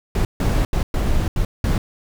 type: noise bursts at uneven times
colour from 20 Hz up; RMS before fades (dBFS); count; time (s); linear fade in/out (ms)
brown; -18; 6; 0.15-0.25 / 0.4-0.65 / 0.73-0.83 / 0.94-1.28 / 1.36-1.45 / 1.64-1.78; 2
effects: none